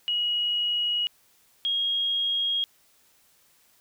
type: tone pair in turn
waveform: sine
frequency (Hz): 2902 / 3269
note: F#7 / G#7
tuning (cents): -34 / -28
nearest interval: major second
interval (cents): 206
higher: second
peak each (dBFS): -23 / -23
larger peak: neither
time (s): 0.08-1.07 / 1.65-2.64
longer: neither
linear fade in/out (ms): 0
effects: white hiss -62 dBFS RMS until 3.8 s

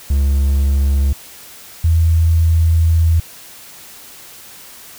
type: tone pair in turn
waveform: triangle / sine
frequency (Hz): 69.3 / 82.19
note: C#2 / E2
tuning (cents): 0 / -5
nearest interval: minor third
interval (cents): 295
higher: second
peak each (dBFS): -9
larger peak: neither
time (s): 0.1-1.13 / 1.84-3.2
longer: second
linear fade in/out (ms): 5
effects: white hiss -38 dBFS RMS until 4.98 s

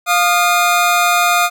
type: tone pair together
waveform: 25% pulse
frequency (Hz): 703.1 / 1227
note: F5 / D#6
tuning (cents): +11 / -25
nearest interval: minor seventh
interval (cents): 964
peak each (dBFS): -10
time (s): 0.06-1.5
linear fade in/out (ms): 50
effects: none

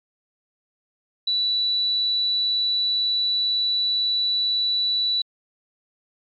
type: tone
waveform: sine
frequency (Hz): 3951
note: B7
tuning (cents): 0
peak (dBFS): -19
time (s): 1.27-5.22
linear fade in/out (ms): 5
effects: MP3 48 kbps

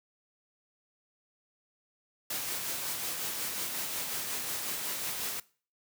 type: noise with tremolo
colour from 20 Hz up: white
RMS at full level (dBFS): -34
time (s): 2.3-5.4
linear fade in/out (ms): 5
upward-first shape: sine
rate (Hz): 5.5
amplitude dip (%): 30
effects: noise-tail reverb RT60 0.4 s tail -21 dB re dry + high-pass 100 Hz 12 dB/octave

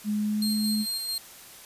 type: tone with pitch glide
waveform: sine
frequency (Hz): 210 to 213.4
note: G#3 to G#3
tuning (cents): +19 to +47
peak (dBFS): -24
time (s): 0.04-0.86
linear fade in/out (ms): 50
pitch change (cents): +28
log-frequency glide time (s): 0.2-0.51
type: tone with tremolo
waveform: sawtooth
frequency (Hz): 4198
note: C8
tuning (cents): +5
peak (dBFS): -25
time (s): 0.42-1.18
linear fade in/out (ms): 2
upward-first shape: square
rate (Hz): 4.5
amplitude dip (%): 30
effects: white hiss -47 dBFS RMS until 1.65 s + resampled to 32000 Hz

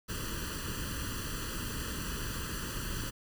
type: noise with comb filter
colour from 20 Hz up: pink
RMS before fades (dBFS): -37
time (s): 0.08-3.11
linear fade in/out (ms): 20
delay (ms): 0.67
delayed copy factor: +1
effects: none

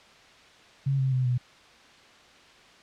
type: tone with pitch steps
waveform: sine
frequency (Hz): 137 / 132.56 / 128.27 / 124.11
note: C#3 / C3 / C3 / B2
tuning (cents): -20 / +23 / -34 / +9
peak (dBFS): -22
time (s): 0.86-1.38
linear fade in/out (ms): 10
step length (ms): 130
effects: white hiss -53 dBFS RMS until 2.82 s + low-pass 4000 Hz 12 dB/octave

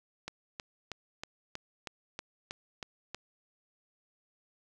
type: click train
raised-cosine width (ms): 0.2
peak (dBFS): -21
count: 10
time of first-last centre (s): 0.28-3.146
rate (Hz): 3.14
effects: none

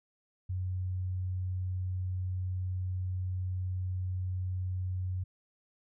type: tone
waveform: sine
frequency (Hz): 92.1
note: F#2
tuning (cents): -7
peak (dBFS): -31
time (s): 0.49-5.24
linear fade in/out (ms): 10
effects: none

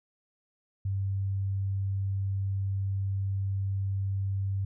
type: tone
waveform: sine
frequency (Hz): 97.6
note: G2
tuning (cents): -7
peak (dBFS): -27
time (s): 0.85-4.65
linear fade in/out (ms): 5
effects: none

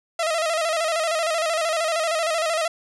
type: tone with vibrato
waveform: sawtooth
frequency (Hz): 650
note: E5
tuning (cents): -24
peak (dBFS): -17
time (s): 0.19-2.68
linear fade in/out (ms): 5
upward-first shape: square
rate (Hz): 13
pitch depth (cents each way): 65
effects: resampled to 24000 Hz + 9-bit

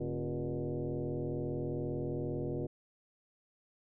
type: tone with frequency modulation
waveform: sine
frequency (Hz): 103.83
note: G#2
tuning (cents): 0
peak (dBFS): -33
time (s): 0-2.67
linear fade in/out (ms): 10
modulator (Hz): 125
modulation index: 3.4
effects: none

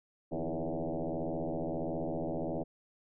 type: tone with frequency modulation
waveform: sine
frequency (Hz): 155.56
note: D#3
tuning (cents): 0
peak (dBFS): -32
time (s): 0.31-2.64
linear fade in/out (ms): 20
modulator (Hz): 81.5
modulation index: 6.8
effects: none

